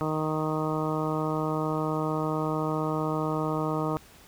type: harmonic tone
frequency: 155.56 Hz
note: D#3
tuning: in tune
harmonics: 1 / 2 / 3 / 4 / 5 / 6 / 7 / 8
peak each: -31 / -31 / -33 / -35 / -38 / -37 / -37 / -36 dBFS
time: 0.01-3.97 s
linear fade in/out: 0 ms
effects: pink hiss -53 dBFS RMS until 4.27 s